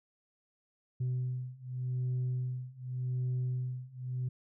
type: beating tone pair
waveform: sine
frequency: 126 / 126.86 Hz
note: B2 / B2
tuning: +35 / +47 cents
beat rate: 0.86 Hz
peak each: -34 / -33 dBFS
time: 1-4.29 s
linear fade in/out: 10 ms
effects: tanh soft clip ceiling -28 dBFS